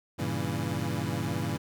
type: chord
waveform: 25% pulse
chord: G diminished seventh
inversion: none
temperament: equal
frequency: 98 / 116.54 / 138.59 / 164.81 Hz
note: G2 / Bb2 / Db3 / Fb3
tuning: 0 / 0 / 0 / 0 cents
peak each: -31 dBFS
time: 0.18-1.58 s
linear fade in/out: 20 ms
effects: none